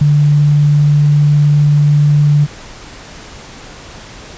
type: tone with ADSR envelope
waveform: sine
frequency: 146.83 Hz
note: D3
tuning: in tune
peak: -4 dBFS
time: 0.01-2.47 s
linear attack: 6 ms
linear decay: 22 ms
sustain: -2 dB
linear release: 37 ms
effects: pink hiss -33 dBFS RMS until 4.37 s + resampled to 16000 Hz